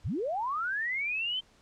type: linear sweep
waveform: sine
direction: up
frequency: 46.25 to 3132 Hz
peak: -29 dBFS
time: 0.04-1.41 s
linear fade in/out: 20 ms
effects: pink hiss -62 dBFS RMS until 1.61 s + low-pass 7000 Hz 12 dB/octave